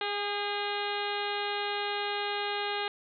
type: harmonic tone with a mistuned harmonic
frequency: 410 Hz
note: G#4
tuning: 22 cents flat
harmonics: 1 / 2 / 3 / 4 / 5 / 6 / 7 / 8 / 9 / 10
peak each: -36 / -35 / -40 / -39 / -41 / -42 / -41 / -42 / -41 / -44 dBFS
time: 0.01-2.88 s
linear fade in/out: 2 ms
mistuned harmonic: 4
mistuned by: -29 cents
effects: none